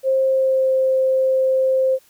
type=tone with pitch glide; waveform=sine; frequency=530 to 524.8 Hz; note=C5 to C5; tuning=+22 to +5 cents; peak=-14 dBFS; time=0.03-1.99 s; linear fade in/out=50 ms; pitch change=-17 cents; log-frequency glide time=0.25-0.73 s; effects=white hiss -55 dBFS RMS until 2.09 s